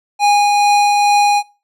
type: tone with tremolo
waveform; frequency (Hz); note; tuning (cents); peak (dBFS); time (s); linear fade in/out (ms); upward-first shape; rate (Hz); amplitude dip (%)
square; 821; G#5; -20; -9; 0.19-1.43; 50; triangle; 2.3; 25
effects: noise-tail reverb RT60 0.3 s tail -21 dB re dry + low-pass 8000 Hz 12 dB/octave